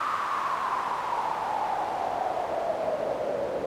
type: noise with band-pass filter sweep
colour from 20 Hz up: pink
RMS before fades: -29 dBFS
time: 0-3.66 s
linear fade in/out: 5 ms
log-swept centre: 1200 to 530 Hz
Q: 6.4
effects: none